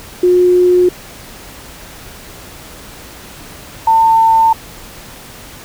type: tone pair in turn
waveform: sine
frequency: 359.5 / 898.8 Hz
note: F#4 / A5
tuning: -50 / +37 cents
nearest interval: octave + major third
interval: 1587 cents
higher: second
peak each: -6 dBFS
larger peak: neither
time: 0.23-0.89 / 3.87-4.53 s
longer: neither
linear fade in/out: 5 ms
effects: pink hiss -34 dBFS RMS until 5.64 s